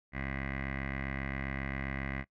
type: tone with low-pass filter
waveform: 15% pulse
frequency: 67.5 Hz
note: C#2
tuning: 45 cents flat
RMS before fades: -37 dBFS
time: 0.12-2.25 s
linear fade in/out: 50 ms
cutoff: 2000 Hz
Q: 6.9
effects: noise-tail reverb RT60 0.1 s tail -21 dB re dry